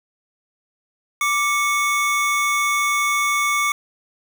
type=tone pair together; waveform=square; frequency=1174.7 / 2209 Hz; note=D6 / C#7; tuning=0 / -7 cents; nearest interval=major seventh; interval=1093 cents; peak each=-21 dBFS; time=1.21-3.72 s; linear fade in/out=2 ms; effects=none